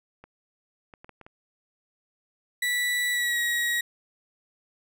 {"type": "clicks", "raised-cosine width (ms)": 0.5, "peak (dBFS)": -31, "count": 6, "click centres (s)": [0.24, 0.938, 1.045, 1.093, 1.213, 1.265]}
{"type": "tone with pitch glide", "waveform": "35% pulse", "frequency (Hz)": [1959, 1903.2], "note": ["B6", "A#6"], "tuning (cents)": [-15, 35], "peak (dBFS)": -22, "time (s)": [2.62, 3.81], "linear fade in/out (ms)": 5, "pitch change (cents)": -50, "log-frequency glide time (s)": [3.12, 3.39]}
{"effects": []}